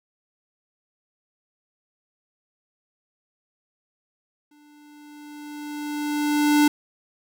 square tone with exponential growth, 295.7 Hz, D4, 12 cents sharp, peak -14 dBFS, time 4.51-6.68 s, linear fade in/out 5 ms, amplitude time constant 470 ms, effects none

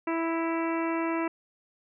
harmonic tone with a mistuned harmonic, 329.6 Hz, E4, in tune, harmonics 1 / 2 / 3 / 4 / 5 / 6 / 7 / 8, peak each -28 / -35 / -34 / -38 / -43 / -41 / -41 / -44 dBFS, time 0.07-1.28 s, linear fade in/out 5 ms, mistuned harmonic 8, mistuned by +36 cents, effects none

